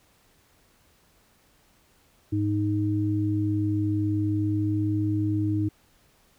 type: tone pair together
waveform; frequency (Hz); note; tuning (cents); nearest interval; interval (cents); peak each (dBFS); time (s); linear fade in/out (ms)
sine; 103.54 / 311.1; G#2 / D#4; -5 / 0; octave + perfect fifth; 1905; -25; 2.32-5.69; 10
effects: pink hiss -62 dBFS RMS until 6.38 s